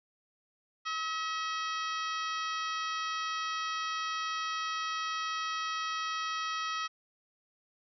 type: harmonic tone with a mistuned harmonic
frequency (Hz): 641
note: E5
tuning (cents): -49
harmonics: 2 / 3 / 4 / 5 / 6 / 7 / 8 / 9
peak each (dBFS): -34 / -41 / -43 / -42 / -47 / -47 / -48 / -48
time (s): 0.85-6.88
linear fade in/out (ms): 20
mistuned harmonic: 9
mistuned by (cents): -15
effects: none